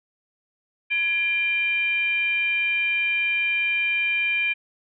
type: tone with frequency modulation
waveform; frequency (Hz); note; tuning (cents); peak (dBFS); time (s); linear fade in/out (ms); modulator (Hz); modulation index
sine; 2385; D7; +26; -20; 0.9-4.54; 20; 707; 0.48
effects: none